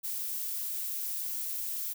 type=noise; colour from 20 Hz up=violet; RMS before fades=-35 dBFS; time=0.03-1.94 s; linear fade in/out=20 ms; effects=none

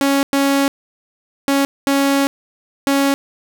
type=tone bursts at uneven times; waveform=sawtooth; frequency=277.2 Hz; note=C#4; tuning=in tune; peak=-9 dBFS; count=5; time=0.01-0.23 / 0.33-0.68 / 1.48-1.65 / 1.87-2.27 / 2.87-3.14 s; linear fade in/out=0 ms; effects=none

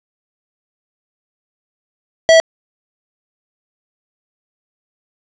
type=tone; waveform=square; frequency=652 Hz; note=E5; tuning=19 cents flat; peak=-6 dBFS; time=2.29-2.4 s; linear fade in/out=0 ms; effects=resampled to 16000 Hz + 7-bit

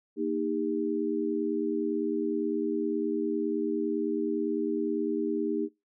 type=chord; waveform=sine; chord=Eb major; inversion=second; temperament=equal with one note detuned; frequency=233.1 / 311.1 / 400.9 Hz; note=Bb3 / Eb4 / G4; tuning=0 / 0 / +39 cents; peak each=-33 / -30 / -31 dBFS; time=0.16-5.69 s; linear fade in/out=50 ms; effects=noise-tail reverb RT60 0.2 s tail -20 dB re dry

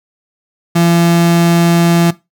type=tone; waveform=35% pulse; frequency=169.9 Hz; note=F3; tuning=47 cents flat; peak=-6 dBFS; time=0.75-2.11 s; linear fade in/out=10 ms; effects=noise-tail reverb RT60 0.2 s tail -17 dB re dry

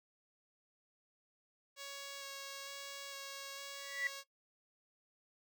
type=tone with vibrato; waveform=5% pulse; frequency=554.4 Hz; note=C#5; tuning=in tune; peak=-34 dBFS; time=1.76-4.24 s; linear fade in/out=50 ms; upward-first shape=square; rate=1.1 Hz; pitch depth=9 cents each way
type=tone with exponential growth; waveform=sine; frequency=1959 Hz; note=B6; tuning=15 cents flat; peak=-31 dBFS; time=3.74-4.07 s; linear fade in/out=1 ms; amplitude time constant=70 ms
effects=noise-tail reverb RT60 0.1 s tail -17 dB re dry

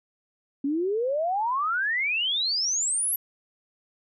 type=exponential sweep; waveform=sine; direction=up; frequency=270 to 11840 Hz; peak=-23 dBFS; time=0.64-3.16 s; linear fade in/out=5 ms; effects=none

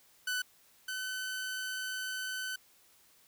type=tone pair in turn; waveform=sawtooth; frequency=1497 / 1516.1 Hz; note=F#6 / F#6; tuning=+20 / +42 cents; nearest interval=unison; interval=22 cents; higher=second; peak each=-28 / -32 dBFS; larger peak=first; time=0.27-0.42 / 0.88-2.56 s; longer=second; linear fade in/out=5 ms; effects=white hiss -64 dBFS RMS until 3.27 s

